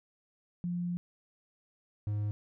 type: tone pair in turn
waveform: sine / triangle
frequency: 175.5 / 104.35 Hz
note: F3 / G#2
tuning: +9 / +9 cents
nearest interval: major sixth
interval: 900 cents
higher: first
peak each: -31 / -28 dBFS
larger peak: second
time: 0.64-0.97 / 2.07-2.31 s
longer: first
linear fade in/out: 0 ms
effects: none